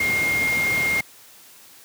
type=tone in noise; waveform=sine; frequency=2129 Hz; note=C7; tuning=30 cents sharp; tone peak=-19 dBFS; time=0-1.01 s; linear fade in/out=5 ms; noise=pink; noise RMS=-29 dBFS; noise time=0-1.01 s; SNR=+7 dB; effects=white hiss -48 dBFS RMS until 1.84 s + high-pass 100 Hz 12 dB/octave